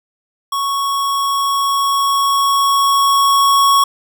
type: tone with level ramp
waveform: square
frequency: 1108.7 Hz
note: C#6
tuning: in tune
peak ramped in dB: -17 to -9 dBFS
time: 0.52-3.84 s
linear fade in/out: 5 ms
effects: none